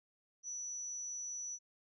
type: tone with amplitude modulation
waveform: sine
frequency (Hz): 5920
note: F#8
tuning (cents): 0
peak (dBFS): -38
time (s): 0.43-1.59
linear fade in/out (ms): 50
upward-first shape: sine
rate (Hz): 225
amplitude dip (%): 45
effects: none